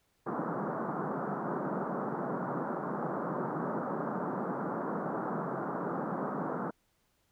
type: band-pass noise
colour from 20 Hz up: pink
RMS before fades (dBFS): -35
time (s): 0.26-6.71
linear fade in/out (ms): 10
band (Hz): 150 to 1400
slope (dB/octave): 48
effects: pink hiss -74 dBFS RMS until 7.31 s